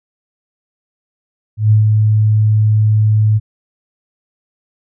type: tone with ADSR envelope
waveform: sine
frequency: 107.5 Hz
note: A2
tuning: 40 cents flat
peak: -5 dBFS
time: 1.57-3.4 s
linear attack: 140 ms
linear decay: 130 ms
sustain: -3 dB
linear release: 34 ms
effects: none